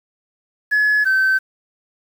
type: tone pair in turn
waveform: sine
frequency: 1700 / 1541.4 Hz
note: G#6 / G6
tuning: +40 / -30 cents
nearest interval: major second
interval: 170 cents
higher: first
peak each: -11 dBFS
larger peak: neither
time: 0.71-1.05 / 1.05-1.39 s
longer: neither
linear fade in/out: 20 ms
effects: tanh soft clip ceiling -11 dBFS + 7-bit